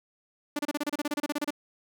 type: tone bursts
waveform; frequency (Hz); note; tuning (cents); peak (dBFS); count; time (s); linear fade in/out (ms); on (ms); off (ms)
sawtooth; 293.7; D4; 0; -23; 16; 0.56-1.506; 5; 31; 30
effects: none